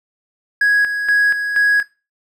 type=tone with tremolo; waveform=triangle; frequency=1661.2 Hz; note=G#6; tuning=in tune; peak=-8 dBFS; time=0.61-1.83 s; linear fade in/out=5 ms; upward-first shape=square; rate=2.1 Hz; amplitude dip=60%; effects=noise-tail reverb RT60 0.3 s tail -21 dB re dry + tanh soft clip ceiling -5 dBFS